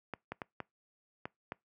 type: clicks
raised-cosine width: 0.5 ms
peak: -23 dBFS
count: 6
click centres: 0.137 / 0.32 / 0.418 / 0.603 / 1.255 / 1.521 s
effects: noise-tail reverb RT60 0.2 s tail -25 dB re dry + high-pass 100 Hz 12 dB/octave